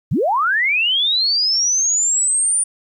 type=linear sweep; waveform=sine; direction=up; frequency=86.1 to 9397 Hz; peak=-14 dBFS; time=0.11-2.64 s; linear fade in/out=10 ms; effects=9-bit